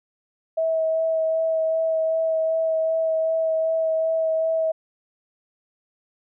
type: tone with vibrato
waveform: sine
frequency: 645 Hz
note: E5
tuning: 38 cents flat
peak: -19 dBFS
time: 0.57-4.72 s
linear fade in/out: 10 ms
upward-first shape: sine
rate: 2.6 Hz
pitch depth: 12 cents each way
effects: none